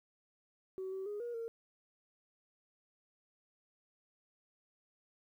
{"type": "tone with pitch steps", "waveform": "sine", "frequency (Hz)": [377.9, 382.5, 413.9, 476.8, 459.4], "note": ["F#4", "G4", "G#4", "A#4", "A#4"], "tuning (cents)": [37, -42, -6, 39, -25], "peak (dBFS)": -37, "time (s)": [0.78, 1.48], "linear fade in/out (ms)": 0, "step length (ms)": 140, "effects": ["tanh soft clip ceiling -35 dBFS", "12-bit"]}